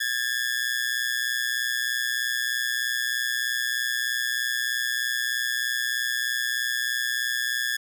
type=ring-modulated tone; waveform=sawtooth; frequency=1700 Hz; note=G#6; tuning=40 cents sharp; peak=-18 dBFS; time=0-7.77 s; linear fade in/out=10 ms; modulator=61.6 Hz; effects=none